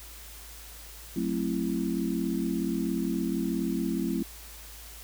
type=chord; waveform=sine; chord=F# half-diminished seventh; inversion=none; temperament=just; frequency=185 / 222 / 266.4 / 333 Hz; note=F#3 / A3 / C4 / E4; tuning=0 / +16 / +31 / +18 cents; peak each=-32 dBFS; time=1.16-4.23 s; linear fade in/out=5 ms; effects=added 55 Hz sine -47 dBFS peak until 5.03 s + white hiss -47 dBFS RMS until 5.03 s